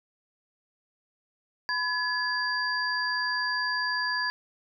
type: tone cluster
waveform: sine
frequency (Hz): 1003 / 1698 / 4745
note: B5 / G#6 / D8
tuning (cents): +26 / +38 / +17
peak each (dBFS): -32 / -28 / -32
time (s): 1.69-4.3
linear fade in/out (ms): 0
effects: none